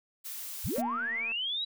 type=noise; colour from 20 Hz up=blue; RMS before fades=-40 dBFS; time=0.24-0.82 s; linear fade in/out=20 ms
type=linear sweep; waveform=sine; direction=up; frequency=31.07 to 3941 Hz; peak=-30 dBFS; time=0.64-1.65 s; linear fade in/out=10 ms
type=click train; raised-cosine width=0.5 ms; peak=-34 dBFS; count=129; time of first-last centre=0.76-1.319 s; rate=229 Hz
type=tone with exponential decay; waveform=sine; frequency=239.9 Hz; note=A#3; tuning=50 cents sharp; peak=-28 dBFS; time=0.78-1.34 s; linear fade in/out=2 ms; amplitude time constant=120 ms
effects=none